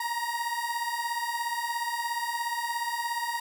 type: beating tone pair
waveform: 30% pulse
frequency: 932.3 / 949.3 Hz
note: A#5 / A#5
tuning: 0 / +31 cents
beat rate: 17 Hz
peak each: -30 / -29 dBFS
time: 0-3.4 s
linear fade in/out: 5 ms
effects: none